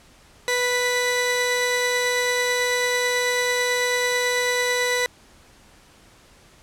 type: tone pair together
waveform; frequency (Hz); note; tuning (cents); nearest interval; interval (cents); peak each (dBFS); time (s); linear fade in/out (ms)
sawtooth; 492.5 / 1979.1; B4 / B6; -5 / +3; 2 octaves; 2408; -19; 0.48-5.06; 0
effects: pink hiss -52 dBFS RMS until 6.62 s + low-pass 10000 Hz 12 dB/octave